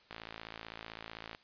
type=click train; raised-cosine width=0.3 ms; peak=-27 dBFS; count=70; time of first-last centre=0.11-1.349 s; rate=55.7 Hz; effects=white hiss -64 dBFS RMS until 1.43 s + resampled to 11025 Hz